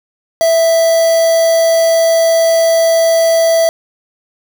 triangle tone with quantisation, 659.3 Hz, E5, in tune, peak -6 dBFS, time 0.41-3.69 s, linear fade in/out 0 ms, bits 3, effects none

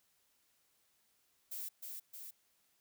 violet noise with echo, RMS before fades -43 dBFS, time 1.51-1.69 s, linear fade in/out 10 ms, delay 310 ms, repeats 2, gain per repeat -3 dB, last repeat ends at 2.31 s, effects white hiss -75 dBFS RMS until 2.8 s

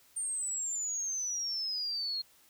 sine exponential sweep, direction down, 8870 to 4226 Hz, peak -32 dBFS, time 0.16-2.22 s, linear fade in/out 10 ms, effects white hiss -63 dBFS RMS until 2.49 s

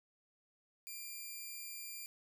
5% pulse tone, 2383 Hz, D7, 25 cents sharp, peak -35 dBFS, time 0.87-2.06 s, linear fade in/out 0 ms, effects 12-bit

